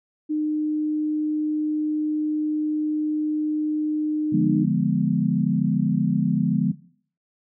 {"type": "tone", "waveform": "sine", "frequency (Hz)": 304.9, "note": "D#4", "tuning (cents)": -35, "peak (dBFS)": -21, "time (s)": [0.29, 4.65], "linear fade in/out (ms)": 20}
{"type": "chord", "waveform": "sine", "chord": "D diminished seventh", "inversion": "none", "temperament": "equal", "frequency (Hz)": [146.83, 174.61, 207.7, 246.9], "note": ["D3", "F3", "Ab3", "Cb4"], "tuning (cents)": [0, 0, 0, 0], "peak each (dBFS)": [-25, -23, -23, -25], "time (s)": [4.32, 6.72], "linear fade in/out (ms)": 10}
{"effects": ["noise-tail reverb RT60 0.5 s tail -17 dB re dry"]}